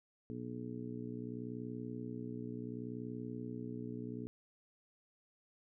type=harmonic tone; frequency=60.7 Hz; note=B1; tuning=29 cents flat; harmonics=2 / 3 / 4 / 5 / 6 / 7; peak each=-47 / -51 / -44 / -48 / -57 / -49 dBFS; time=0.3-4.27 s; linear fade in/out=0 ms; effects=none